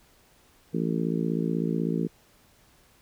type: harmonic tone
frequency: 56.1 Hz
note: A1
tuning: 34 cents sharp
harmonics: 3 / 4 / 5 / 6 / 7 / 8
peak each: -28 / -30 / -32 / -34 / -35 / -36 dBFS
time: 0.73-2.08 s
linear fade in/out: 20 ms
effects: pink hiss -60 dBFS RMS until 3.01 s